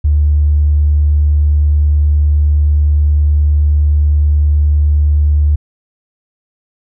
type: tone with tanh clipping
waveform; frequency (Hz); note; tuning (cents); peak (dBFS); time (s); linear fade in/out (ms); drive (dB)
triangle; 74.2; D2; +18; -7; 0.04-5.56; 10; 4
effects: none